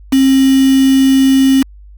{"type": "tone with quantisation", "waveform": "sine", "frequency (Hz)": 267.5, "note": "C4", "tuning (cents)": 38, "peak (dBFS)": -6, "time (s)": [0.12, 1.63], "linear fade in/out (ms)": 10, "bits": 3, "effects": ["added 50 Hz sine -34 dBFS peak until 1.97 s"]}